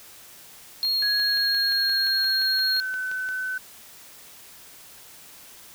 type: tone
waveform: triangle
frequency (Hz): 4273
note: C8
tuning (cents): +36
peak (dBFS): -20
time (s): 0.83-2.8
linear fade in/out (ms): 0
type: click train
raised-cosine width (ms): 0.2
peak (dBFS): -23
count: 15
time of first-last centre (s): 0.85-3.289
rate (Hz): 5.74
type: tone with pitch glide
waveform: sine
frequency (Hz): 1661.2 to 1514.6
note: G#6 to F#6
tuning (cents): 0 to +40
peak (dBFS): -26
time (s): 1.02-3.58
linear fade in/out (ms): 5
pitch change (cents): -160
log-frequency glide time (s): 1.21-2.96
effects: white hiss -47 dBFS RMS until 5.74 s